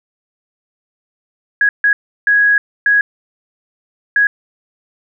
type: tone bursts at uneven times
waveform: sine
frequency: 1661.2 Hz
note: G#6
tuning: in tune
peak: -8 dBFS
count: 5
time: 1.61-1.69 / 1.84-1.93 / 2.27-2.58 / 2.86-3.01 / 4.16-4.27 s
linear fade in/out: 2 ms
effects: none